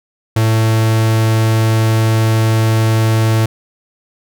45% pulse tone, 111.1 Hz, A2, 17 cents sharp, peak -10 dBFS, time 0.36-3.46 s, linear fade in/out 5 ms, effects none

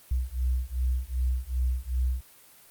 sine beating tone pair, 61.8 / 64.4 Hz, B1 / C2, +2 / -27 cents, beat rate 2.6 Hz, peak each -28 dBFS, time 0.11-2.21 s, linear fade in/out 5 ms, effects white hiss -54 dBFS RMS until 2.7 s + Opus 32 kbps

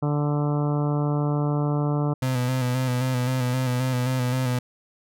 harmonic tone, 146.83 Hz, D3, in tune, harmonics 1 / 2 / 3 / 4 / 5 / 6 / 7 / 8 / 9, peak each -22 / -28 / -32 / -34 / -36 / -38 / -39 / -40 / -41 dBFS, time 0.02-2.14 s, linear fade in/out 10 ms
35% pulse tone with vibrato, 126.9 Hz, B2, 47 cents sharp, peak -20 dBFS, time 2.22-4.59 s, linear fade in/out 5 ms, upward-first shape square, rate 3.8 Hz, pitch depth 35 cents each way
effects none

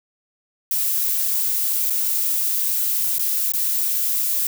violet noise with dropouts, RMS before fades -21 dBFS, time 0.71-4.47 s, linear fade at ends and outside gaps 2 ms, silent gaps 1.9-1.904 / 3.184-3.193 / 3.521-3.536 s, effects none

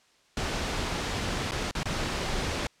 pink noise with dropouts, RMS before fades -30 dBFS, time 0.37-2.67 s, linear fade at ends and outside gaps 1 ms, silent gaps 1.51-1.519 / 1.711-1.751 / 1.832-1.856 s, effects white hiss -63 dBFS RMS until 2.8 s + low-pass 6000 Hz 12 dB/octave

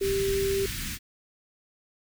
pink band-stop noise, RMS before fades -33 dBFS, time 0-0.99 s, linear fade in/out 50 ms, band 250 to 1600 Hz, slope 24 dB/octave
sine tone, 392 Hz, G4, in tune, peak -24 dBFS, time 0.01-0.66 s, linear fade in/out 5 ms
effects none

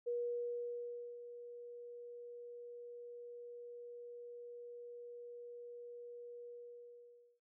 sine tone with ADSR envelope, 480 Hz, B4, 49 cents flat, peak -35 dBFS, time 0.06-7.4 s, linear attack 18 ms, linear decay 1100 ms, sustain -13 dB, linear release 920 ms, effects none

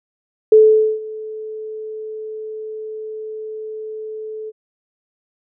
sine tone with ADSR envelope, 434.2 Hz, A4, 23 cents flat, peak -4 dBFS, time 0.52-4.52 s, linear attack 4 ms, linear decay 470 ms, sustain -22 dB, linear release 35 ms, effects none

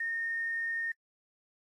sine tone with quantisation, 1835 Hz, A#6, 28 cents flat, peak -31 dBFS, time 0-0.92 s, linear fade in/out 5 ms, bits 10, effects noise-tail reverb RT60 0.1 s tail -26 dB re dry + AAC 32 kbps

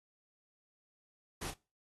pink noise with echo, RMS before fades -41 dBFS, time 1.41-1.51 s, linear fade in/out 10 ms, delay 32 ms, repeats 1, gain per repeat -8 dB, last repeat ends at 1.542 s, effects noise-tail reverb RT60 0.3 s tail -23 dB re dry + AAC 32 kbps

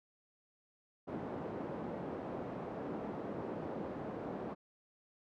pink band-pass noise, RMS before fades -42 dBFS, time 1.07-4.55 s, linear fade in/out 20 ms, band 210 to 680 Hz, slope 12 dB/octave, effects none

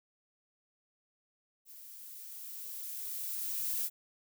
violet noise with level ramp, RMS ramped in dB -52 to -33 dBFS, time 1.65-3.9 s, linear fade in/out 50 ms, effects none

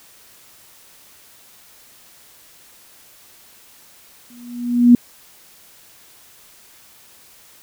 sine tone with exponential growth, 241.5 Hz, B3, 39 cents flat, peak -3 dBFS, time 4.3-4.95 s, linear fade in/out 2 ms, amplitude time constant 140 ms, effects white hiss -48 dBFS RMS until 7.62 s

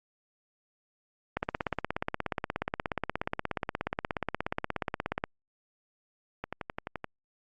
two click trains, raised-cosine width 0.5 ms, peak -19 / -14 dBFS, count 8 / 66, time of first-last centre 6.44-7.043 / 1.37-5.239 s, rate 11.6 / 16.8 Hz, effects Opus 48 kbps

